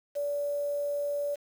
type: tone with quantisation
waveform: sine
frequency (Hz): 576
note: D5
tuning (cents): -34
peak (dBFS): -28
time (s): 0.15-1.36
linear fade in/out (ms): 20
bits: 8
effects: none